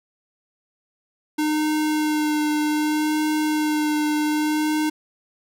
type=tone with vibrato; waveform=square; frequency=304.2 Hz; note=D#4; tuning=39 cents flat; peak=-20 dBFS; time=1.38-4.9 s; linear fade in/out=10 ms; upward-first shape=sine; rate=0.65 Hz; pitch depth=15 cents each way; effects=none